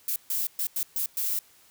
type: noise bursts at uneven times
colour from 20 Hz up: violet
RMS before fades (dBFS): -28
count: 6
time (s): 0.08-0.16 / 0.3-0.47 / 0.59-0.67 / 0.76-0.83 / 0.96-1.06 / 1.17-1.39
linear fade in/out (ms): 2
effects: white hiss -58 dBFS RMS until 1.7 s